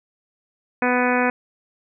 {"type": "harmonic tone", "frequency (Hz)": 248.3, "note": "B3", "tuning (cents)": 9, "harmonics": [1, 2, 3, 4, 5, 6, 7, 8, 9, 10], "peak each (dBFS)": [-22, -23, -25, -26, -31, -26, -27, -32, -30, -30], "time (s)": [0.82, 1.3], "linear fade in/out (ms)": 2, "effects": []}